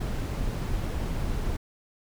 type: noise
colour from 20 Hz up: brown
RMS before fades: -29 dBFS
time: 0-1.57 s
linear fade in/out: 10 ms
effects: none